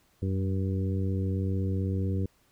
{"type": "harmonic tone with a mistuned harmonic", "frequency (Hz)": 95.8, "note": "G2", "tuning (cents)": -39, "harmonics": [1, 2, 3, 4, 5], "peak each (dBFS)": [-27, -33, -37, -39, -41], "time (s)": [0.22, 2.26], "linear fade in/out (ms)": 5, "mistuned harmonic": 1, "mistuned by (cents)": -44, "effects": ["pink hiss -66 dBFS RMS until 2.51 s"]}